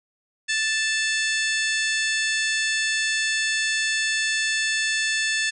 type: harmonic tone with a mistuned harmonic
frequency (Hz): 880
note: A5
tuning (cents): 0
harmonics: 2 / 3 / 4 / 5 / 6 / 7 / 8 / 9 / 10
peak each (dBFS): -24 / -28 / -30 / -32 / -34 / -35 / -36 / -37 / -38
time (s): 0.48-5.51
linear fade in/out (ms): 20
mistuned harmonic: 7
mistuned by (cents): +72
effects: none